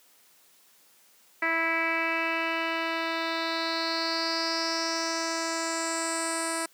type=tone with low-pass filter sweep; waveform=10% pulse; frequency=328.5 Hz; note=E4; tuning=6 cents flat; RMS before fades=-29 dBFS; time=1.42-6.66 s; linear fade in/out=5 ms; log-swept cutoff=2100 to 9400 Hz; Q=5.3; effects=white hiss -60 dBFS RMS until 6.73 s + high-pass 200 Hz 12 dB/octave